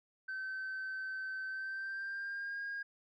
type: tone with pitch glide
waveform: sine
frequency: 1538 to 1625.7 Hz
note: G6 to G#6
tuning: -33 to -37 cents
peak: -36 dBFS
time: 0.28-2.83 s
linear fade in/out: 10 ms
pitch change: +96 cents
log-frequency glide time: 1.47-2.61 s
effects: tanh soft clip ceiling -36 dBFS